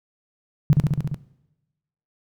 sine tone with echo, 146.3 Hz, D3, 6 cents flat, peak -10 dBFS, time 0.7-0.73 s, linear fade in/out 0 ms, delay 69 ms, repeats 6, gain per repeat -2 dB, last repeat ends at 1.144 s, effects noise-tail reverb RT60 1.0 s tail -19 dB re dry

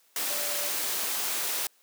sine tone in noise, 584 Hz, D5, 10 cents flat, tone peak -39 dBFS, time 0.3-0.69 s, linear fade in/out 2 ms, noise white, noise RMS -30 dBFS, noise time 0.16-1.67 s, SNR -12 dB, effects white hiss -64 dBFS RMS until 1.82 s + high-pass 300 Hz 12 dB/octave

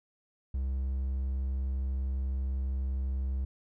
triangle tone, 66.1 Hz, C2, 18 cents sharp, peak -27 dBFS, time 0.54-3.45 s, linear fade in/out 5 ms, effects none

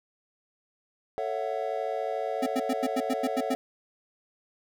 triangle chord, F# minor seventh, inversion first, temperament just, 444 / 555 / 666 / 740 Hz, A4 / C#5 / E5 / F#5, +16 / +2 / +18 / 0 cents, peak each -32 dBFS, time 1.18-3.55 s, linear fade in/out 0 ms
square tone bursts, 261.1 Hz, C4, 3 cents flat, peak -26 dBFS, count 9, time 2.42-3.545 s, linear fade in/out 10 ms, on 45 ms, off 90 ms
effects none

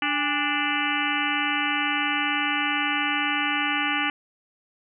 harmonic tone with a mistuned harmonic, 293.7 Hz, D4, in tune, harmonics 1 / 3 / 4 / 5 / 6 / 7 / 8 / 9 / 10, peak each -31 / -31 / -31 / -31 / -31 / -31 / -31 / -31 / -31 dBFS, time 0.02-4.1 s, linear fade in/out 2 ms, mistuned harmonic 3, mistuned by -120 cents, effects none

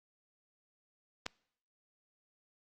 clicks, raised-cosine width 0.2 ms, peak -29 / -18 dBFS, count 2, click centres 1.26 / 1.264 s, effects noise-tail reverb RT60 0.7 s tail -25 dB re dry + Opus 48 kbps

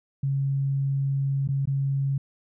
sine tone with dropouts, 137.5 Hz, C#3, 14 cents flat, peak -22 dBFS, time 0.23-2.18 s, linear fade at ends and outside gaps 5 ms, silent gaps 1.476-1.487 / 1.656-1.673 s, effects none

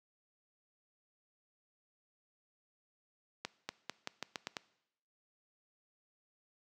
accelerating click train, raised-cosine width 0.2 ms, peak -20 dBFS, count 8, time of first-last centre 3.45-4.568 s, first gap 240 ms, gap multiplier 0.86, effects noise-tail reverb RT60 0.8 s tail -20 dB re dry + high-pass 150 Hz 12 dB/octave

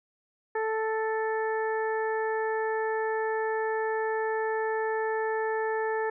harmonic tone, 440 Hz, A4, in tune, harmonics 1 / 2 / 3 / 4 / 5, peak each -28 / -32 / -41 / -35 / -49 dBFS, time 0.55-6.1 s, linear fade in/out 5 ms, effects none

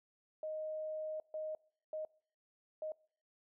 sine tone bursts at uneven times, 622.3 Hz, D#5, in tune, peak -38 dBFS, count 4, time 0.43-1.2 / 1.34-1.55 / 1.93-2.05 / 2.82-2.92 s, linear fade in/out 2 ms, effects noise-tail reverb RT60 0.5 s tail -24 dB re dry

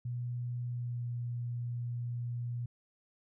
sine tone with pitch glide, 121.8 to 120.26 Hz, B2 to B2, -24 to -46 cents, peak -34 dBFS, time 0.05-2.66 s, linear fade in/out 5 ms, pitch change -22 cents, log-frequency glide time 0.69-1.06 s, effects none

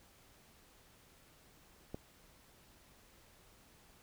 click, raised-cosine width 2 ms, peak -28 dBFS, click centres 1.945 s, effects pink hiss -64 dBFS RMS until 4.02 s

